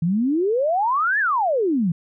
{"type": "exponential two-way sweep", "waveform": "sine", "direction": "up then down", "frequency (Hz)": [157.9, 1800, 157.9], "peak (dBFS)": -17, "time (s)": [0.02, 1.92], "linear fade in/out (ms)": 5, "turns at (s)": 1.19, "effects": []}